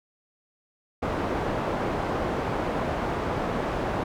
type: low-pass noise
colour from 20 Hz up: white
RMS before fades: -28 dBFS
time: 1.02-4.04 s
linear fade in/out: 10 ms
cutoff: 790 Hz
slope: 12 dB/octave
effects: none